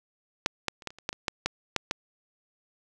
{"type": "clicks", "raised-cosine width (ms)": 0.2, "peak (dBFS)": [-6, -9, -30, -15, -30, -30, -11, -21, -9, -9, -7, -10], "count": 12, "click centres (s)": [0.461, 0.683, 0.822, 0.873, 0.905, 0.986, 1.091, 1.129, 1.282, 1.46, 1.763, 1.911], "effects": []}